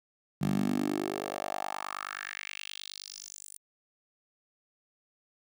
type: tone with high-pass filter sweep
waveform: 10% pulse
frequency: 49.48 Hz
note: G1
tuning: 17 cents sharp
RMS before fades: -35 dBFS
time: 0.41-3.58 s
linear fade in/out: 10 ms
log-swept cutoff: 160 to 9300 Hz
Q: 3.5
effects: none